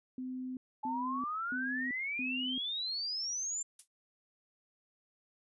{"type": "tone bursts", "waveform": "sine", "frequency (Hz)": 256, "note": "C4", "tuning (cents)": -38, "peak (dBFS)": -37, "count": 4, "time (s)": [0.18, 2.58], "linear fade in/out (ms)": 2, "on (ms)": 390, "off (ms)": 280}
{"type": "exponential sweep", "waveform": "sine", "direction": "up", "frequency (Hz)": [853, 7340], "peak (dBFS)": -34, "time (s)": [0.83, 3.63], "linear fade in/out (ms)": 10}
{"type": "noise with exponential decay", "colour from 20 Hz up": "violet", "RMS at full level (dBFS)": -40, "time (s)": [3.79, 3.88], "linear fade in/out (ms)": 5, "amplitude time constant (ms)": 18}
{"effects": ["resampled to 24000 Hz"]}